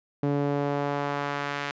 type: tone with band-pass filter sweep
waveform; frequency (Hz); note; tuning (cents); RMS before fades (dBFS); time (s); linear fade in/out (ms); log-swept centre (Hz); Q
sawtooth; 143.1; D3; -45; -28; 0.23-1.71; 0; 330 to 2000; 0.96
effects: resampled to 16000 Hz